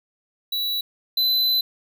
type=tone pair in turn; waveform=square; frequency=3930 / 4022 Hz; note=B7 / B7; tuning=-9 / +31 cents; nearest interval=unison; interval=40 cents; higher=second; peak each=-23 / -18 dBFS; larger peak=second; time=0.52-0.81 / 1.17-1.61 s; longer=second; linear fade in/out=5 ms; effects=none